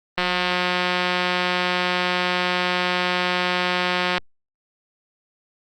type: click train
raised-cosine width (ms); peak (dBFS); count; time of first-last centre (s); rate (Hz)
0.3; -5; 721; 0.18-4.18; 180
effects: Opus 24 kbps